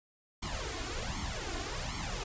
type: noise with flanger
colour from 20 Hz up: pink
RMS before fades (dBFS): -37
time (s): 0.42-2.24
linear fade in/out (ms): 10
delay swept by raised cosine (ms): 0.91 to 2.81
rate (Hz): 1.3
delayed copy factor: +0.85
effects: resampled to 16000 Hz